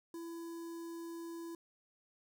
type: tone with notch filter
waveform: square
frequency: 334.9 Hz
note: E4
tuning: 27 cents sharp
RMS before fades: -45 dBFS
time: 0.14-1.55 s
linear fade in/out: 2 ms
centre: 2500 Hz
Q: 0.52
effects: none